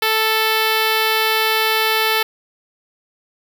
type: tone with notch filter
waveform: 5% pulse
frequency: 440 Hz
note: A4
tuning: in tune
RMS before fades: -17 dBFS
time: 0.02-2.23 s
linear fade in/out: 5 ms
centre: 6500 Hz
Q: 1.1
effects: none